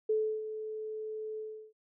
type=tone with ADSR envelope; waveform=sine; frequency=433.7 Hz; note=A4; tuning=25 cents flat; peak=-25 dBFS; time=0.09-1.73 s; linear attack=8 ms; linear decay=320 ms; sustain=-11 dB; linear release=350 ms; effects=none